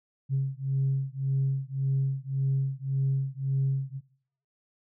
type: beating tone pair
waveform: sine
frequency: 134.6 / 136.4 Hz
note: C3 / C#3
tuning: +49 / -28 cents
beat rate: 1.8 Hz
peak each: -27 / -27 dBFS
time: 0.29-4.01 s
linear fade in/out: 50 ms
effects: noise-tail reverb RT60 0.7 s tail -23 dB re dry + tanh soft clip ceiling -19 dBFS